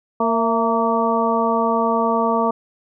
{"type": "harmonic tone with a mistuned harmonic", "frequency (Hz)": 230, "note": "A#3", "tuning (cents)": -23, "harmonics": [1, 2, 3, 4, 5], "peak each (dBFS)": [-22, -22, -22, -22, -22], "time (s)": [0.2, 2.51], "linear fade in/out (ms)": 5, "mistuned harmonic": 3, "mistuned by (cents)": -49, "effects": []}